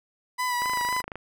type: tone with vibrato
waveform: 30% pulse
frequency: 989 Hz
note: B5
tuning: 2 cents sharp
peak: -22 dBFS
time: 0.38-1.02 s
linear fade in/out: 20 ms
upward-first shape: sine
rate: 3.9 Hz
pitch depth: 29 cents each way
type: click train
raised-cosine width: 0.5 ms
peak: -20 dBFS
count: 15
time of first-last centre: 0.62-1.156 s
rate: 26.1 Hz
effects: none